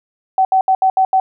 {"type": "tone bursts at uneven times", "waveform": "sine", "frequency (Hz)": 760, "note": "F#5", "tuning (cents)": 46, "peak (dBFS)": -9, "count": 6, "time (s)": [[0.38, 0.45], [0.52, 0.61], [0.68, 0.75], [0.82, 0.9], [0.97, 1.05], [1.13, 1.2]], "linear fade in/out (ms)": 2, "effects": []}